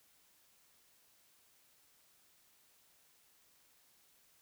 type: silence
effects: white hiss -69 dBFS RMS until 4.41 s